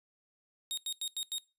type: tone bursts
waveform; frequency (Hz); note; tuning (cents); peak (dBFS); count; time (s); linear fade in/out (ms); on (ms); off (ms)
sawtooth; 3729; A#7; 0; -30; 5; 0.71-1.382; 0; 64; 88
effects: noise-tail reverb RT60 0.3 s tail -24 dB re dry + resampled to 32000 Hz